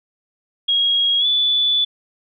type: tone with pitch glide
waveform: sine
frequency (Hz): 3289 to 3469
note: G#7 to A7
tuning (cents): -18 to -25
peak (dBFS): -14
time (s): 0.68-1.85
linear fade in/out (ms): 10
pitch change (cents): +93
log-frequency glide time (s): 1.19-1.26
effects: none